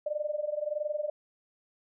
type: tone with amplitude modulation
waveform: sine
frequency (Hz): 599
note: D5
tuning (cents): +34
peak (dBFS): -26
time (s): 0.06-1.1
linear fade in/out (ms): 5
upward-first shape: sine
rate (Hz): 21.5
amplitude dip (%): 85
effects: none